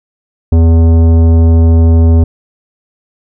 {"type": "tone with tanh clipping", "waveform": "triangle", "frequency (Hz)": 82.41, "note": "E2", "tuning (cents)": 0, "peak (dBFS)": -5, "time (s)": [0.52, 2.24], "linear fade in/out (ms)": 5, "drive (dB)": 18, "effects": []}